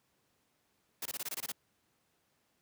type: noise bursts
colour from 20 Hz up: white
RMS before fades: -38 dBFS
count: 9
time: 1.02-1.52 s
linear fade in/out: 5 ms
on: 36 ms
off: 22 ms
effects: pink hiss -75 dBFS RMS until 2.61 s + high-pass 100 Hz 12 dB/octave